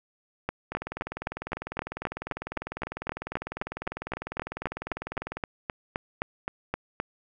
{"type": "two click trains", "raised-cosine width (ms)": 0.5, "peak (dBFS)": [-18, -13], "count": [94, 26], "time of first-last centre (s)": [[0.72, 5.37], [0.49, 7]], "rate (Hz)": [20, 3.84], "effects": []}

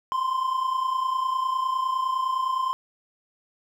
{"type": "tone pair together", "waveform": "triangle", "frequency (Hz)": [1016.7, 1046.5], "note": ["B5", "C6"], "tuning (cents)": [50, 0], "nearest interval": "minor second", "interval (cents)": 50, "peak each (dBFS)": [-28, -22], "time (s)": [0.12, 2.73], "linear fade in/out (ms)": 0, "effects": []}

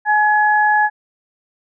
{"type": "tone pair together", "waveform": "sine", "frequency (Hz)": [845, 1690], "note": ["G#5", "G#6"], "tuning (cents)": [30, 30], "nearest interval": "octave", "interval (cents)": 1200, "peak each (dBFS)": [-13, -15], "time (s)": [0.05, 0.9], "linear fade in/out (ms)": 50, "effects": []}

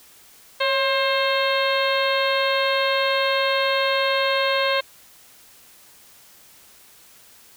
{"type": "harmonic tone with a mistuned harmonic", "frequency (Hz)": 531, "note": "C5", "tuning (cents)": 25, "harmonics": [1, 2, 3, 4, 5, 6, 7, 8], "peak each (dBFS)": [-22, -25, -27, -28, -29, -30, -30, -31], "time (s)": [0.6, 4.81], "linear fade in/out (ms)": 10, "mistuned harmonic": 1, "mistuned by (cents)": 58, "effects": ["white hiss -50 dBFS RMS until 7.56 s"]}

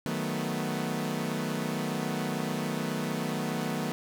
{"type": "chord", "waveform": "sawtooth", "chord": "B dominant seventh", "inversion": "first", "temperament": "equal", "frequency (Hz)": [155.56, 185, 220, 246.9], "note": ["D#3", "F#3", "A3", "B3"], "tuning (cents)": [0, 0, 0, 0], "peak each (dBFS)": [-31, -32, -31, -31], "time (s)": [0.06, 3.92], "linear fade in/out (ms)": 0, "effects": []}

